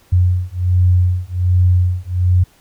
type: beating tone pair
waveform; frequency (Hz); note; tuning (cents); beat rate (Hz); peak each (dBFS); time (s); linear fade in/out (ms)
sine; 89.6 / 90.9; F2 / F#2; +45 / -30; 1.3; -14; 0.12-2.44; 10
effects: pink hiss -52 dBFS RMS until 2.6 s